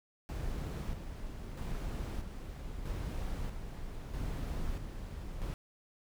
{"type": "noise with tremolo", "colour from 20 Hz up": "brown", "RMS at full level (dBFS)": -37, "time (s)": [0.29, 5.54], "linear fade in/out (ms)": 0, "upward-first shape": "square", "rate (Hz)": 0.78, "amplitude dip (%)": 45, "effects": []}